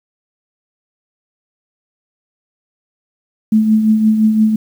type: tone with tremolo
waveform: sine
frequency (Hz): 217.4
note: A3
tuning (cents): -21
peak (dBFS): -6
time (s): 3.52-4.56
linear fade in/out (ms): 5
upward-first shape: triangle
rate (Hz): 5.8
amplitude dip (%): 55
effects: 7-bit